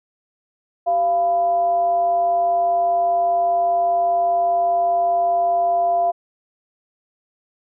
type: tone with frequency modulation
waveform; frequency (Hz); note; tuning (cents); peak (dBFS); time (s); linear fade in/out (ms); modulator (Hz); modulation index
sine; 690; F5; -21; -15; 0.86-6.12; 20; 305; 0.26
effects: none